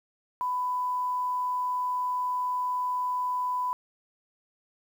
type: tone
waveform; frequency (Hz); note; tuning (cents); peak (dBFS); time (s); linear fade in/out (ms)
sine; 997; B5; +16; -26; 0.41-3.73; 0
effects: 9-bit